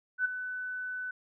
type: tone with ADSR envelope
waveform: sine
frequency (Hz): 1500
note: F#6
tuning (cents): +23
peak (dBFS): -23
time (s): 0.18-1.11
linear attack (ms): 70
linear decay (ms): 12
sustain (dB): -11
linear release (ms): 4
effects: none